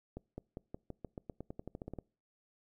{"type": "accelerating click train", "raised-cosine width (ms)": 2, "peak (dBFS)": -29, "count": 17, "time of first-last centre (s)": [0.17, 1.987], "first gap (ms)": 210, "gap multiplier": 0.91, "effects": ["noise-tail reverb RT60 0.4 s tail -25 dB re dry"]}